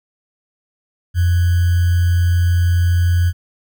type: tone with sample-and-hold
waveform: sine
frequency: 87.3 Hz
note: F2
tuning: in tune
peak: -11 dBFS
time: 1.14-3.33 s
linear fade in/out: 50 ms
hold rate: 1575 Hz
effects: none